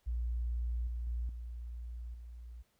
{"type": "tone with level steps", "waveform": "sine", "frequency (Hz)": 59.1, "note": "A#1", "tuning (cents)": 24, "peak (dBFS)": [-32, -35, -33, -40, -45], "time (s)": [0.06, 2.63], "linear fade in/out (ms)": 20, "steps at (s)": [0.87, 1.07, 1.29, 2.14], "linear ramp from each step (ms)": 2, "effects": ["pink hiss -75 dBFS RMS until 2.79 s"]}